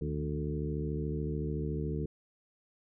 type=harmonic tone with a mistuned harmonic; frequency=73.8 Hz; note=D2; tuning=9 cents sharp; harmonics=1 / 2 / 3 / 4 / 5 / 6; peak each=-37 / -35 / -42 / -41 / -41 / -41 dBFS; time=0.01-2.06 s; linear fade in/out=5 ms; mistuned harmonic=2; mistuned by=+76 cents; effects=none